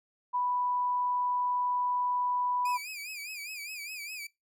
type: tone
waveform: sine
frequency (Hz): 987.8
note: B5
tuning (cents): 0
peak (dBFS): -27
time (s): 0.33-2.78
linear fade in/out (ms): 20
type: tone with vibrato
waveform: sawtooth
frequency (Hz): 2418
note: D7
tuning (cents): +50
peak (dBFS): -35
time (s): 2.65-4.27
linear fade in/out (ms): 5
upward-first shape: sine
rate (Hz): 4.9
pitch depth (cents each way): 110
effects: noise-tail reverb RT60 0.2 s tail -21 dB re dry